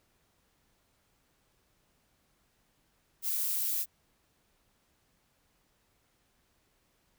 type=noise with amplitude modulation; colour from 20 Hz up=violet; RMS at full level=-29 dBFS; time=3.22-3.86 s; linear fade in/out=50 ms; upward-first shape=sine; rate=207 Hz; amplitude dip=55%; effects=pink hiss -72 dBFS RMS until 7.18 s